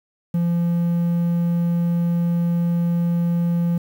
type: tone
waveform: triangle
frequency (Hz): 171.4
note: F3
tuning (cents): -32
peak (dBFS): -15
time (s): 0.34-3.78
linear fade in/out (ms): 5
effects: 8-bit